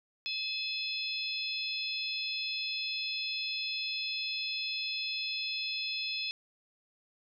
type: harmonic tone with a mistuned harmonic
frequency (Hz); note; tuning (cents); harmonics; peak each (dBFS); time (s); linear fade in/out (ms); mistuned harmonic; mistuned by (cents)
860; A5; -40; 3 / 4 / 5 / 6; -37 / -38 / -39 / -40; 0.26-6.31; 0; 5; -61
effects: none